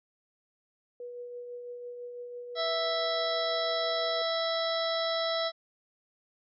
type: tone with tremolo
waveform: sine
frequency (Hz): 486.2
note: B4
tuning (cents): -27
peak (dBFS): -37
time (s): 1-4.22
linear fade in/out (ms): 2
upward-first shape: triangle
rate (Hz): 6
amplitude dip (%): 35
type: harmonic tone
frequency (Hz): 659.3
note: E5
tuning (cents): 0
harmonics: 1 / 2 / 3 / 5 / 6 / 7 / 8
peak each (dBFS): -30 / -36 / -39 / -39 / -35 / -47 / -39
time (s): 2.55-5.52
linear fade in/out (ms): 50
effects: none